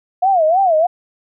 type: tone with vibrato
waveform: sine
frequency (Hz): 698.5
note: F5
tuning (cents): 0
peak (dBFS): -10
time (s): 0.22-0.87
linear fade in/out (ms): 10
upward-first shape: sine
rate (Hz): 3.2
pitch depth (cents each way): 210
effects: none